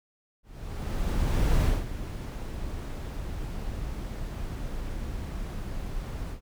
brown noise with ADSR envelope, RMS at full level -22 dBFS, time 0.43-6.41 s, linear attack 1200 ms, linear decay 210 ms, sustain -12 dB, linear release 96 ms, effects none

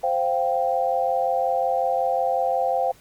sine chord, C suspended fourth, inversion none, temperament equal, 523.3 / 698.5 / 784 Hz, C5 / F5 / G5, 0 / 0 / 0 cents, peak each -24 dBFS, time 0.03-2.92 s, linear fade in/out 10 ms, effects pink hiss -53 dBFS RMS until 3 s + Opus 48 kbps

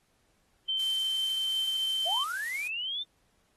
sine tone, 3102 Hz, G7, 19 cents flat, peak -27 dBFS, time 0.68-2.24 s, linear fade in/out 10 ms
blue noise, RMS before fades -42 dBFS, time 0.79-2.68 s, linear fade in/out 5 ms
sine linear sweep, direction up, 606 to 3622 Hz, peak -31 dBFS, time 2.05-3.04 s, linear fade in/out 20 ms
effects pink hiss -71 dBFS RMS until 3.56 s + AAC 32 kbps

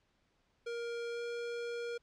square tone with pitch glide, 470 to 473 Hz, A#4 to A#4, +14 to +25 cents, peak -38 dBFS, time 0.66-1.98 s, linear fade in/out 10 ms, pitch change +11 cents, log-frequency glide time 1.11-1.21 s, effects pink hiss -75 dBFS RMS until 2.02 s + low-pass 5000 Hz 12 dB/octave

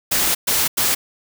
white noise bursts at uneven times, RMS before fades -18 dBFS, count 3, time 0.11-0.35 / 0.47-0.68 / 0.77-0.95 s, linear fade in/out 10 ms, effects none

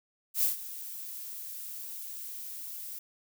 violet noise with ADSR envelope, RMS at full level -25 dBFS, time 0.34-2.99 s, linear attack 88 ms, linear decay 130 ms, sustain -16 dB, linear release 8 ms, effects none

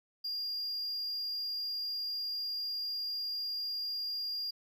triangle tone, 4812 Hz, D8, 41 cents sharp, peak -33 dBFS, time 0.24-4.51 s, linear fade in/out 10 ms, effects none

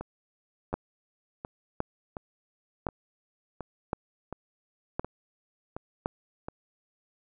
two click trains, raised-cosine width 1 ms, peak -14 / -22 dBFS, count 6 / 10, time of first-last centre 0.74-6.059 / 0.01-6.485 s, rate 0.94 / 1.39 Hz, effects none

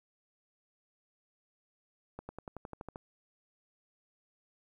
accelerating click train, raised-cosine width 1 ms, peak -28 dBFS, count 10, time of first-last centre 2.19-2.959 s, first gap 100 ms, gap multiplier 0.96, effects 11-bit

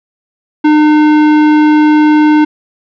sine tone with tanh clipping, 303.2 Hz, D#4, 45 cents flat, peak -6 dBFS, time 0.64-2.45 s, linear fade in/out 10 ms, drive 16 dB, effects none

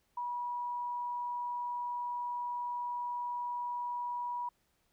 sine tone, 970 Hz, B5, 31 cents flat, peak -34 dBFS, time 0.17-4.49 s, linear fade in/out 5 ms, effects pink hiss -75 dBFS RMS until 4.92 s

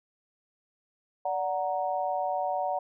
sine chord, D augmented, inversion none, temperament equal with one note detuned, 581.3 / 740 / 932.3 Hz, D5 / F#5 / A#5, -18 / 0 / 0 cents, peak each -32 / -29 / -34 dBFS, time 1.25-2.79 s, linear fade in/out 5 ms, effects none

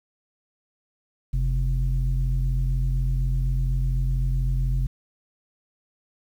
sine tone pair together, 46.03 / 130.2 Hz, F#1 / C3, -8 / -8 cents, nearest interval octave + tritone, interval 1800 cents, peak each -20 / -24 dBFS, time 1.33-4.87 s, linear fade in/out 10 ms, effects tanh soft clip ceiling -16 dBFS + 9-bit

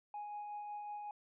triangle tone with tremolo, 830.6 Hz, G#5, in tune, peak -38 dBFS, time 0.14-1.11 s, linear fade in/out 2 ms, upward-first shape sine, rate 5.4 Hz, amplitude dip 30%, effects tanh soft clip ceiling -37 dBFS + resampled to 8000 Hz

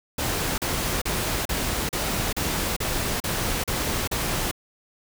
pink noise bursts, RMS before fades -26 dBFS, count 10, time 0.18-4.513 s, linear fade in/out 5 ms, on 400 ms, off 37 ms, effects none

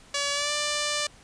5% pulse tone with pitch glide, 569 to 591.1 Hz, C#5 to D5, +45 to +11 cents, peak -14 dBFS, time 0.14-1.07 s, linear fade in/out 5 ms, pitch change +66 cents, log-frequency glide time 0.32-0.52 s, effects pink hiss -53 dBFS RMS until 1.23 s + resampled to 22050 Hz

